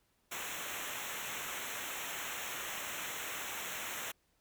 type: noise with comb filter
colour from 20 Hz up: pink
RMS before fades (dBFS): -41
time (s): 0.31-4.12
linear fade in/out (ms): 10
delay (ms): 0.21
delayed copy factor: -0.95
effects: pink hiss -75 dBFS RMS until 4.4 s